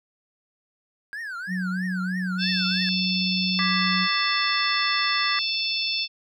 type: tone with vibrato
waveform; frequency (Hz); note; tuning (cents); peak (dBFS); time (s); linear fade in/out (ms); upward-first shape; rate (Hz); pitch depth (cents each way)
triangle; 1596; G6; +31; -29; 1.13-2.89; 0; triangle; 3.1; 290
type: tone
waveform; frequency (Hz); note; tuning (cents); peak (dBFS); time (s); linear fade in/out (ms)
sine; 184.4; F#3; -6; -25; 1.47-4.08; 50
type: harmonic tone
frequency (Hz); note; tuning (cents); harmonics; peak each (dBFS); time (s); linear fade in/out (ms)
882; A5; +4; 3 / 4 / 5 / 6; -29 / -29 / -29 / -29; 2.38-6.08; 50
type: chord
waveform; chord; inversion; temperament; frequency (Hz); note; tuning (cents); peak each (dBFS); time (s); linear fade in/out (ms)
sine; G# diminished; second; equal; 1174.7 / 1661.2 / 1975.5; D6 / G#6 / B6; 0 / 0 / 0; -27 / -31 / -27; 3.59-5.39; 0
effects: none